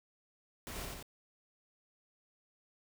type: noise with echo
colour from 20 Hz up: pink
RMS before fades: -44 dBFS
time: 0.67-0.85 s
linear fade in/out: 0 ms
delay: 88 ms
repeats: 2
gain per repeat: -2 dB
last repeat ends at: 1.026 s
effects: none

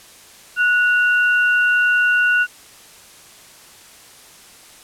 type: tone pair together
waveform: sine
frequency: 1465.2 / 2766 Hz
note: F#6 / F7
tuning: -17 / -17 cents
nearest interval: major seventh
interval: 1100 cents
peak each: -13 / -23 dBFS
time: 0.56-2.47 s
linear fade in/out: 50 ms
effects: white hiss -44 dBFS RMS until 4.83 s + low-pass 11000 Hz 12 dB/octave

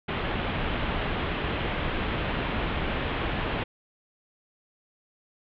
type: low-pass noise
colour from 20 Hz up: pink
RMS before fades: -29 dBFS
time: 0.08-3.64 s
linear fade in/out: 10 ms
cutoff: 3400 Hz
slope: 48 dB/octave
effects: none

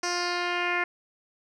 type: tone with low-pass filter sweep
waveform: 10% pulse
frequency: 352.4 Hz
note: F4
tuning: 16 cents sharp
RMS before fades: -28 dBFS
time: 0.03-0.84 s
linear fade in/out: 5 ms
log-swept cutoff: 6300 to 2100 Hz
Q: 3.1
effects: none

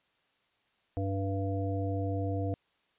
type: harmonic tone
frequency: 97.6 Hz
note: G2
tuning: 7 cents flat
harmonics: 1 / 3 / 5 / 7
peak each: -31 / -36 / -38 / -39 dBFS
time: 0.97-2.54 s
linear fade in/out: 0 ms
effects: white hiss -72 dBFS RMS until 2.98 s + resampled to 8000 Hz

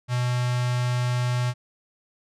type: tone with notch filter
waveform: square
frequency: 123.47 Hz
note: B2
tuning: in tune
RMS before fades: -24 dBFS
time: 0.08-1.54 s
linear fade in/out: 50 ms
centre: 330 Hz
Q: 0.74
effects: low-pass 8000 Hz 12 dB/octave

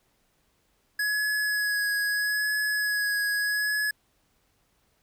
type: tone with vibrato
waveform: square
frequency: 1680 Hz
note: G#6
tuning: 19 cents sharp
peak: -25 dBFS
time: 0.99-3.91 s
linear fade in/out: 5 ms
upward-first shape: sine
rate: 0.78 Hz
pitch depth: 18 cents each way
effects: pink hiss -69 dBFS RMS until 5.02 s

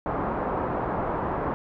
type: low-pass noise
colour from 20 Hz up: white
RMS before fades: -28 dBFS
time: 0.06-1.54 s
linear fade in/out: 0 ms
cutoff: 1100 Hz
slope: 24 dB/octave
effects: none

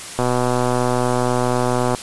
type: click train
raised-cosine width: 1 ms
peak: -5 dBFS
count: 219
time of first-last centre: 0.19-1.948 s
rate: 124 Hz
effects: white hiss -32 dBFS RMS until 2.02 s + resampled to 24000 Hz

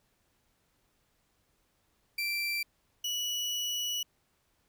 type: tone pair in turn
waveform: 30% pulse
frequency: 2349 / 2939 Hz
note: D7 / F#7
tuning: 0 / -12 cents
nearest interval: major third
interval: 388 cents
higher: second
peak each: -28 dBFS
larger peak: neither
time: 2.18-2.63 / 3.04-4.03 s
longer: second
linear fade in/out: 5 ms
effects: pink hiss -73 dBFS RMS until 4.68 s

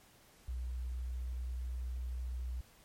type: tone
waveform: sine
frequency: 62 Hz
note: B1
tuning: 7 cents sharp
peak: -36 dBFS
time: 0.48-2.61 s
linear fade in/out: 5 ms
effects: pink hiss -63 dBFS RMS until 2.84 s + MP3 64 kbps

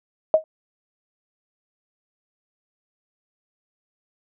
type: tone with exponential decay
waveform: sine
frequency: 631 Hz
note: D#5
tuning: 24 cents sharp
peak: -7 dBFS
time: 0.34-0.44 s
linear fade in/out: 1 ms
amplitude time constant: 21 ms
effects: none

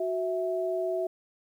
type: tone pair together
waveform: sine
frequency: 370 / 655.7 Hz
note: F#4 / E5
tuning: 0 / -9 cents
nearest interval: minor seventh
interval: 991 cents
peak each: -30 / -29 dBFS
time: 0-1.07 s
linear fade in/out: 5 ms
effects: 10-bit

